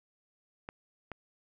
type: clicks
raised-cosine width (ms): 0.5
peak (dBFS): -25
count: 2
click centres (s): 0.689 / 1.117
effects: none